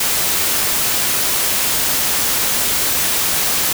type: noise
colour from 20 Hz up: white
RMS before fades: -17 dBFS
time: 0-3.73 s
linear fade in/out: 5 ms
effects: none